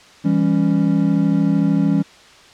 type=chord; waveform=triangle; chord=C# diminished; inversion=first; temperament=just; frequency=166.31 / 199.57 / 277.2 Hz; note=E3 / G3 / C#4; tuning=+16 / +31 / 0 cents; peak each=-16 dBFS; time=0.24-2.03 s; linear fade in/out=20 ms; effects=white hiss -45 dBFS RMS until 2.53 s + low-pass 5000 Hz 12 dB/octave